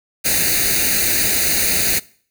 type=noise with comb filter; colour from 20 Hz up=white; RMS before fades=-17 dBFS; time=0.24-2 s; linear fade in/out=20 ms; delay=0.46 ms; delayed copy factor=+0.85; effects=noise-tail reverb RT60 0.5 s tail -22 dB re dry